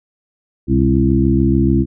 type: harmonic tone with a mistuned harmonic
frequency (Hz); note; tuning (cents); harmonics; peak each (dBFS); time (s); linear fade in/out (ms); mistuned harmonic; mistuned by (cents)
66.9; C2; +39; 1 / 2 / 3 / 4 / 5; -17 / -17 / -17 / -17 / -17; 0.67-1.86; 50; 2; -90
effects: none